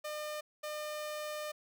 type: tone bursts at uneven times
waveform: sawtooth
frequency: 604 Hz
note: D5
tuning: 48 cents sharp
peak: -34 dBFS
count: 2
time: 0.04-0.41 / 0.63-1.52 s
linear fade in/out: 10 ms
effects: none